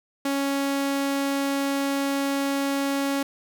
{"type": "tone", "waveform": "sawtooth", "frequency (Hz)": 277.4, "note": "C#4", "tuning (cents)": 1, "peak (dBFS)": -19, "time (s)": [0.25, 3.23], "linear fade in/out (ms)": 5, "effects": []}